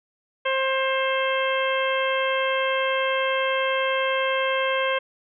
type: harmonic tone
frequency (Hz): 530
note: C5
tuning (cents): +22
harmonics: 1 / 2 / 3 / 4 / 5 / 6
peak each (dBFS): -24 / -27 / -29 / -30 / -31 / -32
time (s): 0.45-4.99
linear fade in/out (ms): 10
effects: none